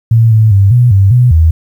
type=tone with pitch steps; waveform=sine; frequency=114.1 / 109.8 / 98.6 / 122.3 / 97.6 / 123.7 / 80.7 Hz; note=A#2 / A2 / G2 / B2 / G2 / B2 / E2; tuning=-37 / -3 / +11 / -16 / -7 / +3 / -36 cents; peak=-3 dBFS; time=0.11-1.51 s; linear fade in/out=5 ms; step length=200 ms; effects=7-bit